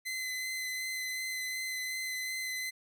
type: tone with vibrato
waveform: sawtooth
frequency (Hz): 2040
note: C7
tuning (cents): -44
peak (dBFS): -31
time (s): 0.05-2.71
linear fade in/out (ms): 20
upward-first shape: sine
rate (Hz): 2.7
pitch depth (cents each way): 12
effects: none